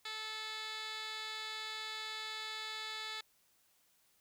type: tone with band-pass filter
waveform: 15% pulse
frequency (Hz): 435.8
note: A4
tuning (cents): -17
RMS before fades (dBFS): -43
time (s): 0.05-3.21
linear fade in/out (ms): 5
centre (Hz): 3200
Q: 3.5
effects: white hiss -72 dBFS RMS until 4.2 s